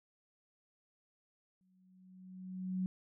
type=tone with exponential growth; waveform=sine; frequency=185.6 Hz; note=F#3; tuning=6 cents sharp; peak=-31 dBFS; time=1.61-2.86 s; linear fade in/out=0 ms; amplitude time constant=270 ms; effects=none